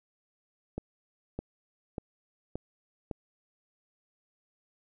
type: accelerating click train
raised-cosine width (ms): 2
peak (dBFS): -21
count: 5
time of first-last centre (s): 0.78-3.112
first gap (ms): 610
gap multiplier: 0.97
effects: none